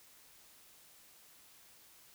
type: silence
effects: white hiss -61 dBFS RMS until 2.14 s